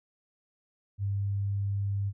sine tone, 99.8 Hz, G2, 32 cents sharp, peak -27 dBFS, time 0.98-2.13 s, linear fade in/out 50 ms, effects none

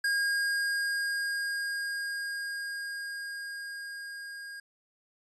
square tone with level ramp, 1624 Hz, G#6, 39 cents flat, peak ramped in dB -26 to -41 dBFS, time 0.04-4.6 s, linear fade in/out 5 ms, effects resampled to 24000 Hz

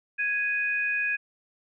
sine tone pair together, 1661.2 / 2489 Hz, G#6 / D#7, 0 / 0 cents, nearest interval perfect fifth, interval 700 cents, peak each -27 dBFS, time 0.18-1.17 s, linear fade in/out 20 ms, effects none

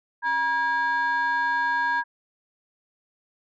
sine tone pair together, 955 / 1635.3 Hz, A#5 / G#6, +42 / -27 cents, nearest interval major sixth, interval 931 cents, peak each -22 dBFS, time 0.22-2.04 s, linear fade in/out 50 ms, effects tanh soft clip ceiling -18 dBFS

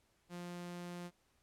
sawtooth tone, 175.6 Hz, F3, 10 cents sharp, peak -40 dBFS, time 0.29-1.11 s, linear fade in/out 50 ms, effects pink hiss -75 dBFS RMS until 1.42 s + low-pass 12000 Hz 12 dB/octave

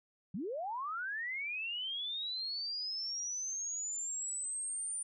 sine linear sweep, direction up, 155.56 to 9230 Hz, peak -36 dBFS, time 0.34-5.03 s, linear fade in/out 5 ms, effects none

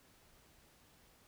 silence, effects pink hiss -66 dBFS RMS until 1.27 s

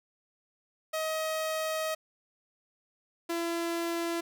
sawtooth tone pair in turn, 632 / 337.7 Hz, D#5 / E4, +27 / +42 cents, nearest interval major seventh, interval 1085 cents, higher first, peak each -26 dBFS, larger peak neither, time 0.93-1.95 / 3.29-4.21 s, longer first, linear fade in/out 10 ms, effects none

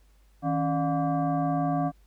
sine tone with frequency modulation, 277.2 Hz, C#4, in tune, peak -23 dBFS, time 0.42-1.92 s, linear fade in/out 50 ms, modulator 437 Hz, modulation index 1.4, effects added 50 Hz sine -56 dBFS peak until 2.06 s + pink hiss -68 dBFS RMS until 2.06 s

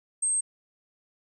sine tone, 8372 Hz, C9, in tune, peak -23 dBFS, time 0.22-0.41 s, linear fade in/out 10 ms, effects none

